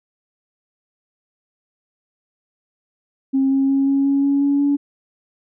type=tone with pitch steps; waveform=sine; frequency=268.8 / 271 / 273.2 / 275.4 / 277.6 / 279.9 / 282.2 / 284.5 Hz; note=C4 / C#4 / C#4 / C#4 / C#4 / C#4 / C#4 / C#4; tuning=+47 / -39 / -25 / -11 / +3 / +17 / +31 / +45 cents; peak=-13 dBFS; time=3.33-4.77 s; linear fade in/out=20 ms; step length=180 ms; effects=tanh soft clip ceiling -9 dBFS